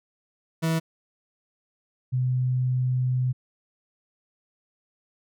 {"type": "tone pair in turn", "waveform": ["40% pulse", "sine"], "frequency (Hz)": [162.6, 127.04], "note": ["E3", "B2"], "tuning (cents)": [-23, 49], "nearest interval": "major third", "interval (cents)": 428, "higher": "first", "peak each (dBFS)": [-21, -21], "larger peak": "neither", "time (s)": [[0.62, 0.8], [2.12, 3.33]], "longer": "second", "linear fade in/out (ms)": 20, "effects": []}